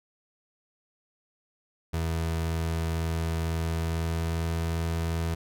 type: tone with pitch glide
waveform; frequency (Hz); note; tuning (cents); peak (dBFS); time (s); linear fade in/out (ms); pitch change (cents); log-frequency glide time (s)
30% pulse; 82 to 82.71; E2 to E2; -9 to +6; -24; 1.93-5.35; 10; +15; 3.6-4.53
effects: none